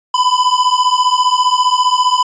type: beating tone pair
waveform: square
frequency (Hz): 994 / 1009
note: B5 / B5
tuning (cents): +11 / +37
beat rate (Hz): 15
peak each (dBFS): -14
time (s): 0.14-2.23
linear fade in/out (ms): 5
effects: resampled to 16000 Hz